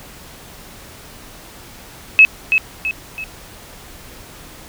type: tone with echo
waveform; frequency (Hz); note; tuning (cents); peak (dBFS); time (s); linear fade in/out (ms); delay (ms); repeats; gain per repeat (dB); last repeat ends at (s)
sine; 2585; E7; -34; -3; 2.19-2.25; 0; 330; 3; -7; 3.24
effects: pink hiss -39 dBFS RMS until 4.68 s